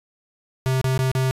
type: tone with dropouts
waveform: square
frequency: 130.81 Hz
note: C3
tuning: in tune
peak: -19 dBFS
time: 0.66-1.31 s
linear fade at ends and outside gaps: 0 ms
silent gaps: 0.813-0.843 / 0.977-0.991 / 1.115-1.151 s
effects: resampled to 32000 Hz

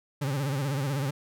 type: tone with vibrato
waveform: 40% pulse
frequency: 138.59 Hz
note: C#3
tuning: in tune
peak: -26 dBFS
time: 0.21-1.11 s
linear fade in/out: 10 ms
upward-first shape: sine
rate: 16 Hz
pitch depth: 110 cents each way
effects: none

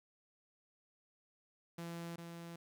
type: tone with echo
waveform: sawtooth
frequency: 169.2 Hz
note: E3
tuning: 45 cents sharp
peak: -39 dBFS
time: 1.78-2.16 s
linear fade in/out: 5 ms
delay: 400 ms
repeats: 1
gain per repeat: -4 dB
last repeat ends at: 2.56 s
effects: 12-bit

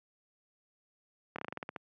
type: slowing click train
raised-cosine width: 0.5 ms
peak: -23 dBFS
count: 10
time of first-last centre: 1.36-1.762 s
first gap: 25 ms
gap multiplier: 1.14
effects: high-pass 150 Hz 12 dB/octave

